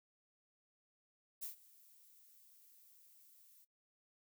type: noise with ADSR envelope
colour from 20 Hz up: violet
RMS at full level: -43 dBFS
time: 1.41-3.65 s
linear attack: 21 ms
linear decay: 120 ms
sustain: -22 dB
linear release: 14 ms
effects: noise-tail reverb RT60 0.1 s tail -18 dB re dry